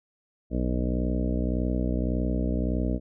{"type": "harmonic tone with a mistuned harmonic", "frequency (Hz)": 61.74, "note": "B1", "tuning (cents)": 0, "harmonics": [1, 2, 3, 4, 5, 6, 7, 8, 9, 10], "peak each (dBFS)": [-27, -35, -31, -31, -33, -46, -39, -39, -41, -39], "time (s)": [0.5, 3], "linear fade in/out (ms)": 50, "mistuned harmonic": 1, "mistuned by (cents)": -22, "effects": []}